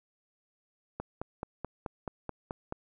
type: click train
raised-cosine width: 1 ms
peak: -21 dBFS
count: 9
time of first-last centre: 1-2.724 s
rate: 4.64 Hz
effects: none